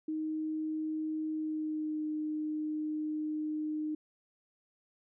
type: tone with pitch glide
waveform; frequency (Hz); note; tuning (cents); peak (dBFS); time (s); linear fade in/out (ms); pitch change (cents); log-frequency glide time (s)
sine; 312.1 to 306.6; D#4 to D#4; +5 to -25; -32; 0.08-3.95; 5; -30; 1.31-2.06
effects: none